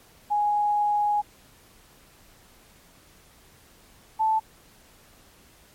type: tone pair in turn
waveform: sine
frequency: 830.6 / 877.5 Hz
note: G#5 / A5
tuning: 0 / -5 cents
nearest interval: minor second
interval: 95 cents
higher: second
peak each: -20 / -19 dBFS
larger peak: second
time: 0.3-1.22 / 4.19-4.4 s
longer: first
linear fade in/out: 20 ms
effects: pink hiss -55 dBFS RMS until 5.74 s + MP3 64 kbps